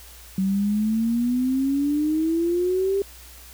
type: exponential sweep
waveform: sine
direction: up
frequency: 188.6 to 399.6 Hz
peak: -19 dBFS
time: 0.38-3.02 s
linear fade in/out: 2 ms
effects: added 60 Hz sine -46 dBFS peak until 3.53 s + white hiss -46 dBFS RMS until 3.53 s